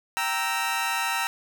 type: chord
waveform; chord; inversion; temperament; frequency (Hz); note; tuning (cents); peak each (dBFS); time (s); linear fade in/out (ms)
20% pulse; E diminished; first; equal with one note detuned; 779.9 / 932.3 / 1318.5; G5 / Bb5 / E6; -9 / 0 / 0; -26 / -23 / -24; 0.17-1.27; 0
effects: none